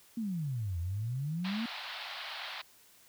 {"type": "exponential two-way sweep", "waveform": "sine", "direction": "down then up", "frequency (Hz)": [238.2, 82.41, 238.2], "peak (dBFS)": -32, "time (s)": [0.17, 1.66], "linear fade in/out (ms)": 5, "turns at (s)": 0.79}
{"type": "band-pass noise", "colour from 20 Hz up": "white", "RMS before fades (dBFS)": -42, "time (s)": [1.44, 2.62], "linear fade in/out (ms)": 10, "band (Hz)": [630, 4400], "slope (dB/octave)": 48}
{"effects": ["white hiss -61 dBFS RMS until 3.08 s"]}